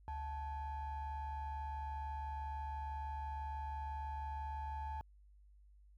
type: ring-modulated tone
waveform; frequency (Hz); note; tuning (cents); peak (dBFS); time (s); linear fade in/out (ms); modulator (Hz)
triangle; 400.9; G4; +39; -35; 0.08-5.01; 0; 473
effects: added 50 Hz sine -60 dBFS peak until 5.97 s